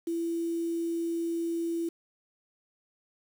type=tone with quantisation; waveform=sine; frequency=335 Hz; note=E4; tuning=28 cents sharp; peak=-28 dBFS; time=0.07-1.89 s; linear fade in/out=5 ms; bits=8; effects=none